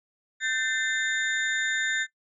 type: tone cluster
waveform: sine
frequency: 1553 / 1784 / 2071 / 3657 / 7010 Hz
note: G6 / A6 / C7 / A#7 / A8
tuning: -17 / +23 / -18 / -34 / -7 cents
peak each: -30 / -28 / -35 / -33 / -37 dBFS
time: 0.4-2.07 s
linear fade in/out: 50 ms
effects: noise-tail reverb RT60 0.1 s tail -17 dB re dry